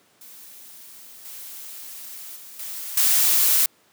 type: noise with level steps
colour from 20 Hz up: blue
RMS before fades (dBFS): -44 / -38 / -42 / -33 / -18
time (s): 0.21-3.66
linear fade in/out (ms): 2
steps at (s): 1.25 / 2.36 / 2.59 / 2.97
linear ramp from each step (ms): 5
effects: pink hiss -59 dBFS RMS until 3.92 s + high-pass 200 Hz 12 dB/octave